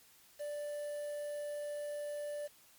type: tone with quantisation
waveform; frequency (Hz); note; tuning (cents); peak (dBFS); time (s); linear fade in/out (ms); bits
triangle; 587.3; D5; 0; -36; 0.39-2.48; 20; 9
effects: white hiss -63 dBFS RMS until 2.78 s + MP3 96 kbps